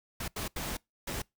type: noise bursts at uneven times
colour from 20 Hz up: pink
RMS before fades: -36 dBFS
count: 4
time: 0.2-0.28 / 0.36-0.48 / 0.56-0.77 / 1.07-1.22 s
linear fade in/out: 5 ms
effects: noise-tail reverb RT60 0.2 s tail -25 dB re dry